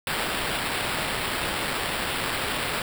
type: noise with sample-and-hold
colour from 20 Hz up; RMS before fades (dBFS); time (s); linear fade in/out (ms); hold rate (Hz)
white; -28; 0.07-2.82; 2; 6300
effects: none